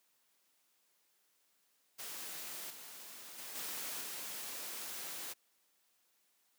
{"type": "noise with level steps", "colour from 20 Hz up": "white", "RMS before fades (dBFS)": [-45, -51, -47, -42, -44], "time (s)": [1.98, 5.34], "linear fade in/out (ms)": 20, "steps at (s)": [2.7, 3.38, 3.55, 4.01], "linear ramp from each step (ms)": 5, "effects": ["white hiss -75 dBFS RMS until 6.58 s", "high-pass 200 Hz 12 dB/octave"]}